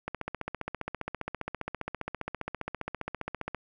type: click train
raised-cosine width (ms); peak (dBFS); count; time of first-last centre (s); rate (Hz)
0.5; -18; 53; 0.08-3.547; 15
effects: none